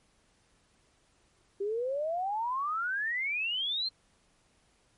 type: exponential sweep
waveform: sine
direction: up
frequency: 387.9 to 4243 Hz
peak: -29 dBFS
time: 1.6-3.89 s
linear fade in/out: 10 ms
effects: pink hiss -68 dBFS RMS until 4.97 s + MP3 48 kbps